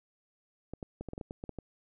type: clicks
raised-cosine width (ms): 2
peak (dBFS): -26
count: 11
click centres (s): 0.736 / 0.828 / 1.01 / 1.087 / 1.134 / 1.179 / 1.212 / 1.309 / 1.439 / 1.493 / 1.587
effects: none